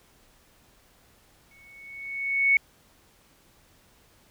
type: tone with exponential growth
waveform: sine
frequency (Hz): 2216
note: C#7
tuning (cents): -1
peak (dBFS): -15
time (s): 1.51-2.57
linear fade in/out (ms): 2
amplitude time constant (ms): 230
effects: pink hiss -60 dBFS RMS until 4.3 s